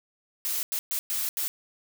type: noise bursts at uneven times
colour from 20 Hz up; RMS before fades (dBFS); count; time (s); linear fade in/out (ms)
blue; -29; 5; 0.45-0.63 / 0.72-0.79 / 0.91-0.99 / 1.1-1.29 / 1.37-1.48; 0
effects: none

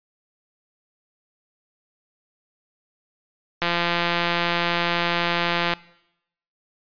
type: click train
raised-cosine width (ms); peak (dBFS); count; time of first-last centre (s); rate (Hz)
0.3; -6; 365; 3.62-5.736; 172
effects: noise-tail reverb RT60 0.8 s tail -21 dB re dry + resampled to 11025 Hz

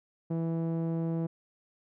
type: tone with low-pass filter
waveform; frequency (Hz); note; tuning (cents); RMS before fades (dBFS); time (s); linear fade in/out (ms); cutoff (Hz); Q
sawtooth; 164.81; E3; 0; -31; 0.3-1.27; 10; 520; 0.83
effects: none

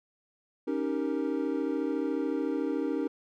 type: chord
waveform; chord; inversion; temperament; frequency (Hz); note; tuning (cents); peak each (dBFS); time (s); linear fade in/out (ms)
triangle; Eb dominant seventh; third; equal; 277.2 / 311.1 / 392 / 466.2; Db4 / Eb4 / G4 / Bb4; 0 / 0 / 0 / 0; -30 / -30 / -34 / -33; 0.67-3.08; 10
effects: none

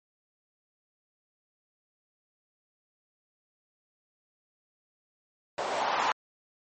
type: noise with low-pass filter sweep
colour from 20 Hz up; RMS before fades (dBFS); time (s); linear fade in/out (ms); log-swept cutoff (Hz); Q
violet; -29; 5.58-6.12; 2; 630 to 980; 2.6
effects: MP3 32 kbps

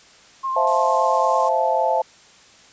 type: tone with vibrato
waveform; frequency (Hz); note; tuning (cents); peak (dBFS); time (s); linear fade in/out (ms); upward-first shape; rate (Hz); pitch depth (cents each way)
sine; 1059; C6; +21; -21; 0.43-1.49; 20; triangle; 8.8; 23
type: chord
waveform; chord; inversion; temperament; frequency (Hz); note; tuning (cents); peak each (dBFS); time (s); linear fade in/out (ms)
sine; F major seventh; second; just; 523.8 / 654.8 / 698.5 / 873.1; C5 / E5 / F5 / A5; +2 / -12 / 0 / -14; -23 / -22 / -25 / -20; 0.56-2.02; 5
type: noise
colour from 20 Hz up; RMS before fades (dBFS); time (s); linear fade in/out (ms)
violet; -31; 0.67-1.49; 2
effects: white hiss -49 dBFS RMS until 2.72 s + resampled to 16000 Hz

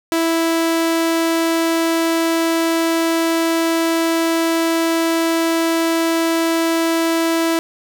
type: tone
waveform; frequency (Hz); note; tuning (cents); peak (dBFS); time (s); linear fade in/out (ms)
sawtooth; 329.6; E4; 0; -11; 0.12-7.59; 0
effects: none

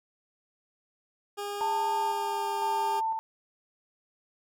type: tone with pitch glide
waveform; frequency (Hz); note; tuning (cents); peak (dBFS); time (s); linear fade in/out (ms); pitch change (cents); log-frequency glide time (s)
20% pulse; 407.6 to 402; G#4 to G4; -32 to +44; -28; 1.37-3.01; 20; -24; 1.88-2.48
type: tone with tremolo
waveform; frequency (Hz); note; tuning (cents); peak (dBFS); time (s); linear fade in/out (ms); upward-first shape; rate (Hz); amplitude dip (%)
sine; 891; A5; +22; -26; 1.61-3.19; 0; square; 0.99; 35
effects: none

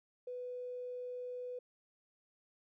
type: tone with tanh clipping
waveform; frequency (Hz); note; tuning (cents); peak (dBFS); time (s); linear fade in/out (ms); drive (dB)
triangle; 496.3; B4; +8; -40; 0.27-1.59; 5; 3
effects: none

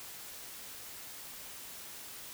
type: silence
effects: white hiss -47 dBFS RMS until 2.33 s

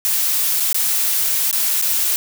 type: noise with dropouts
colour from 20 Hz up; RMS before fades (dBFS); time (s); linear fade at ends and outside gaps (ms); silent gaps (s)
blue; -18; 0.05-2.16; 0; 0.6-0.604 / 0.728-0.745 / 1.512-1.528 / 1.815-1.823
effects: none

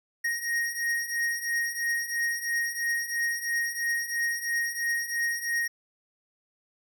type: beating tone pair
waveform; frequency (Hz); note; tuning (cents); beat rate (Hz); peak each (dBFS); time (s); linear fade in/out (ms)
square; 1869 / 1872; A#6 / A#6; +4 / +7; 3; -33 / -29; 0.24-5.68; 10
effects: none

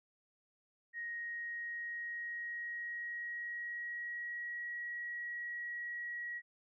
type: tone with pitch glide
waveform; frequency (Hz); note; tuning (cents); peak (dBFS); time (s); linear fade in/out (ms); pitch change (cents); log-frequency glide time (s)
sine; 1875 to 1911.1; A#6 to A#6; +10 to +43; -39; 0.93-6.42; 50; +33; 1.08-4.7
effects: none

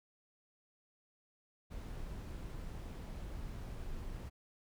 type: noise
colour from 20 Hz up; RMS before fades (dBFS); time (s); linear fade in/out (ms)
brown; -44; 1.7-4.3; 20
effects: none

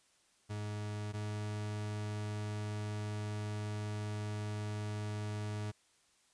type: tone pair in turn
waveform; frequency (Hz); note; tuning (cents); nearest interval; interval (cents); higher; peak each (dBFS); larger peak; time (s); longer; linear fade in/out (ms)
40% pulse; 104.8 / 105.25; G#2 / G#2; +16 / +24; unison; 8; second; -37 / -36; second; 0.49-1.13 / 1.13-5.72; second; 20
effects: white hiss -70 dBFS RMS until 6.33 s + resampled to 22050 Hz

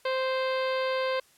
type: harmonic tone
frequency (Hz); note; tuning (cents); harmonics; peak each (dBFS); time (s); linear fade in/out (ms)
522; C5; -4; 1 / 2 / 3 / 4 / 5 / 6 / 7 / 8 / 9; -27 / -33 / -37 / -39 / -41 / -43 / -44 / -45 / -46; 0.05-1.2; 5
effects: white hiss -61 dBFS RMS until 1.37 s + low-pass 12000 Hz 12 dB/octave

